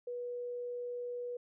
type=tone; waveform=sine; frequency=487 Hz; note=B4; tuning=24 cents flat; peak=-37 dBFS; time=0.07-1.37 s; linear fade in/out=5 ms; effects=none